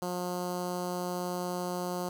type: tone with notch filter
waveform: 10% pulse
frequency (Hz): 178.8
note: F3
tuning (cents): +41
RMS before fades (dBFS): -34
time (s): 0.02-2.09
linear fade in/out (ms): 2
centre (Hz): 2400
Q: 0.83
effects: none